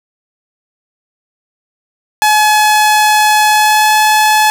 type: tone with pitch glide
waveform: sawtooth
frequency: 851 to 857.4 Hz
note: G#5 to A5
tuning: +42 to -45 cents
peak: -3 dBFS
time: 2.22-4.5 s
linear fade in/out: 0 ms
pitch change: +13 cents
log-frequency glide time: 3.49-3.95 s
effects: none